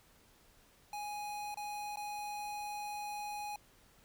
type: tone with dropouts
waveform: square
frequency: 830.6 Hz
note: G#5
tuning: in tune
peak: -40 dBFS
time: 0.93-3.56 s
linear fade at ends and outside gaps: 2 ms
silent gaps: 1.544-1.572 / 1.959-1.971 s
effects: pink hiss -65 dBFS RMS until 4.04 s

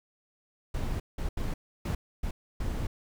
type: noise bursts at uneven times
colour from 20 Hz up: brown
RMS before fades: -31 dBFS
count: 6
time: 0.74-1 / 1.18-1.29 / 1.37-1.54 / 1.85-1.95 / 2.23-2.31 / 2.6-2.87 s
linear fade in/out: 5 ms
effects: none

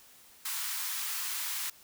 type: high-pass noise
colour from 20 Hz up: white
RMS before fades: -35 dBFS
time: 0.45-1.7 s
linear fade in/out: 5 ms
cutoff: 890 Hz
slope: 48 dB/octave
effects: white hiss -57 dBFS RMS until 1.83 s

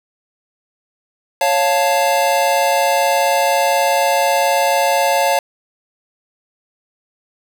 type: chord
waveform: square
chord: Db augmented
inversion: none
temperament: equal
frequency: 554.4 / 698.5 / 880 Hz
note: Db5 / F5 / A5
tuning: 0 / 0 / 0 cents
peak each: -18 dBFS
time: 1.41-5.39 s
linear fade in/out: 2 ms
effects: none

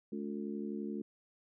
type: harmonic tone with a mistuned harmonic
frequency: 71.7 Hz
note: D2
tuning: 41 cents flat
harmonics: 3 / 4 / 5 / 6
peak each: -39 / -43 / -43 / -49 dBFS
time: 0.12-1.02 s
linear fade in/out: 5 ms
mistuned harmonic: 6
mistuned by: +67 cents
effects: none

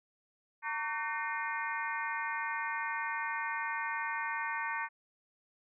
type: harmonic tone with a mistuned harmonic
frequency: 304.2 Hz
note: D#4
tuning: 39 cents flat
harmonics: 3 / 4 / 5 / 6 / 7 / 8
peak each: -38 / -41 / -40 / -39 / -42 / -46 dBFS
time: 0.62-4.89 s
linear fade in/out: 50 ms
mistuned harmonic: 4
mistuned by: -120 cents
effects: none

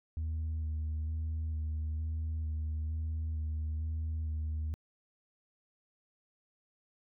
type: tone with vibrato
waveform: sine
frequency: 78.5 Hz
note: D#2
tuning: 16 cents sharp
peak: -30 dBFS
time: 0.17-4.74 s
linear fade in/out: 0 ms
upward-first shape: square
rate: 1.1 Hz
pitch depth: 18 cents each way
effects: tanh soft clip ceiling -31 dBFS

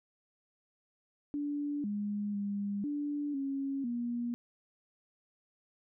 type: tone with pitch steps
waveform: sine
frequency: 290.3 / 205.9 / 202 / 291.3 / 274.2 / 238.9 Hz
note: D4 / G#3 / G#3 / D4 / C#4 / A#3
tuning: -20 / -15 / -48 / -14 / -19 / +43 cents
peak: -32 dBFS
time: 1.34-4.34 s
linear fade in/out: 0 ms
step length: 500 ms
effects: none

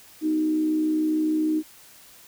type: tone with frequency modulation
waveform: sine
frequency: 311.1 Hz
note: D#4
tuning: in tune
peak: -20 dBFS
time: 0.21-1.63 s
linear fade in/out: 50 ms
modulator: 66.8 Hz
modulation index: 0.33
effects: white hiss -50 dBFS RMS until 2.27 s

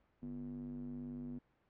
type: tone with band-pass filter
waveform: square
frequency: 49 Hz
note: G1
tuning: in tune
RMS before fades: -45 dBFS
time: 0.22-1.39 s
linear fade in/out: 10 ms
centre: 230 Hz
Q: 5.9
effects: pink hiss -75 dBFS RMS until 1.69 s + low-pass 2000 Hz 12 dB/octave

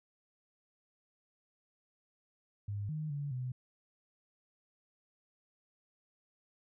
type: tone with pitch steps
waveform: sine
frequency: 102 / 154.2 / 143.5 / 126.8 Hz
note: G#2 / D#3 / D3 / B2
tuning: -31 / -15 / -40 / +46 cents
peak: -35 dBFS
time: 2.68-3.52 s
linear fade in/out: 5 ms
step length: 210 ms
effects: none

